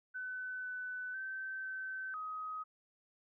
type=tone with pitch steps; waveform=sine; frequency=1509 / 1500 / 1545 / 1536 / 1260 Hz; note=F#6 / F#6 / G6 / G6 / D#6; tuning=+34 / +23 / -26 / -36 / +21 cents; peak=-39 dBFS; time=0.14-2.64 s; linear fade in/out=20 ms; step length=500 ms; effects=none